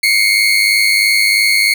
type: tone pair together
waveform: 30% pulse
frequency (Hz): 2120 / 2223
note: C7 / C#7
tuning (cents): +22 / +4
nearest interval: minor second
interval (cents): 82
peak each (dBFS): -10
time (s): 0.03-1.74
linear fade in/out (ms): 5
effects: none